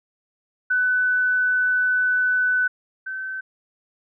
sine tone pair in turn, 1499 / 1534.9 Hz, F#6 / G6, +22 / -37 cents, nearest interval unison, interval 41 cents, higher second, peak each -17 / -27 dBFS, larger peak first, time 0.7-2.68 / 3.06-3.41 s, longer first, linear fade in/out 10 ms, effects none

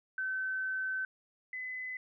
sine tone pair in turn, 1530 / 2018 Hz, G6 / B6, -42 / +37 cents, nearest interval perfect fourth, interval 479 cents, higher second, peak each -32 / -37 dBFS, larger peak first, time 0.18-1.05 / 1.53-1.97 s, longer first, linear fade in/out 2 ms, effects none

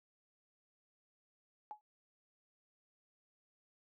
sine tone with exponential decay, 845 Hz, G#5, 30 cents sharp, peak -39 dBFS, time 1.71-1.81 s, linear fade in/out 0 ms, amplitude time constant 21 ms, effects high-pass 300 Hz 12 dB/octave

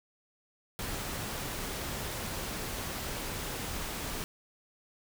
pink noise, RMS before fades -37 dBFS, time 0.79-4.24 s, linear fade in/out 0 ms, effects none

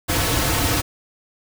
pink noise with comb filter, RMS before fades -20 dBFS, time 0.08-0.82 s, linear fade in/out 20 ms, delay 5 ms, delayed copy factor -0.65, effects none

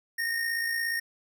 square tone with amplitude modulation, 1845 Hz, A#6, 18 cents flat, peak -26 dBFS, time 0.18-1 s, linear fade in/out 10 ms, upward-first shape sine, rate 57 Hz, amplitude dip 45%, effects none

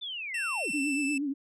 sine linear sweep, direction down, 3600 to 130.81 Hz, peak -34 dBFS, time 0.01-0.72 s, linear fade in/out 20 ms
45% pulse tone with pitch glide, 2700 to 2641 Hz, E7 to E7, +41 to +3 cents, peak -30 dBFS, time 0.34-1.18 s, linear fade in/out 5 ms, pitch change -38 cents, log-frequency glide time 0.62-1.02 s
sine tone with vibrato, 283.6 Hz, C#4, 40 cents sharp, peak -28 dBFS, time 0.73-1.34 s, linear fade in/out 20 ms, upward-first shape triangle, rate 8.4 Hz, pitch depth 110 cents each way
effects resampled to 24000 Hz

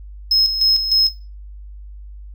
triangle tone with tremolo, 5160 Hz, E8, 38 cents flat, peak -10 dBFS, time 0.31-1.09 s, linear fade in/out 5 ms, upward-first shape square, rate 3.3 Hz, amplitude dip 60%, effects noise-tail reverb RT60 0.3 s tail -17 dB re dry + added 50 Hz sine -33 dBFS peak until 2.34 s

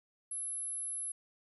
sine tone, 11000 Hz, F9, 27 cents flat, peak -36 dBFS, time 0.31-1.12 s, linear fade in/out 5 ms, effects 13-bit

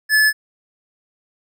square tone, 1726 Hz, A6, 34 cents flat, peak -12 dBFS, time 0.09-0.33 s, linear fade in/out 50 ms, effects none

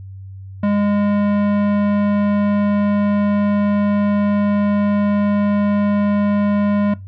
sine tone with tanh clipping, 204.7 Hz, G#3, 25 cents flat, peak -16 dBFS, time 0.63-6.94 s, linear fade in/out 5 ms, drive 17 dB, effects noise-tail reverb RT60 0.2 s tail -19 dB re dry + added 96 Hz sine -31 dBFS peak until 7.07 s

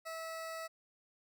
20% pulse tone, 650 Hz, E5, 24 cents flat, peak -36 dBFS, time 0.05-0.68 s, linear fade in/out 20 ms, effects none

